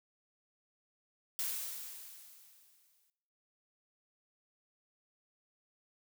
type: noise with exponential decay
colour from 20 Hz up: blue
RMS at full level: -35 dBFS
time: 1.39-3.1 s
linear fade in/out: 0 ms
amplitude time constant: 370 ms
effects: noise-tail reverb RT60 0.9 s tail -19 dB re dry